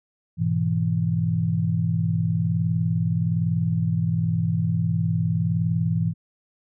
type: chord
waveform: sine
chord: E major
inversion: first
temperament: equal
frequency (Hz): 103.83 / 123.47 / 164.81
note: G#2 / B2 / E3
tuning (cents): 0 / 0 / 0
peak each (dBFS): -25 / -27 / -22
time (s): 0.37-6.14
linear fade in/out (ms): 50
effects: none